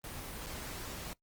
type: noise with dropouts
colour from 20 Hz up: pink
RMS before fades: -43 dBFS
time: 0.04-1.13 s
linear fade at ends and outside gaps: 0 ms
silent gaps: 0.462-0.468 s
effects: noise-tail reverb RT60 0.1 s tail -20 dB re dry + Opus 24 kbps